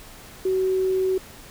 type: tone with quantisation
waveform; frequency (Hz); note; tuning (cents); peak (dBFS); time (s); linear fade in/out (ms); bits
sine; 376.3; F#4; +29; -19; 0.45-1.18; 5; 8
effects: pink hiss -44 dBFS RMS until 1.5 s